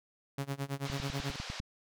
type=tone with tremolo; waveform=sawtooth; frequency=138.8 Hz; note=C#3; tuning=3 cents sharp; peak=-28 dBFS; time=0.38-1.36 s; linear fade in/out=2 ms; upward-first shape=sine; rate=9.2 Hz; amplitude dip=95%
type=band-pass noise; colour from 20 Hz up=white; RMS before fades=-44 dBFS; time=0.85-1.6 s; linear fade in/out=2 ms; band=490 to 5200 Hz; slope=24 dB/octave
type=click train; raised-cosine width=5 ms; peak=-27 dBFS; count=8; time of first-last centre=0.9-1.601 s; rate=9.99 Hz
effects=none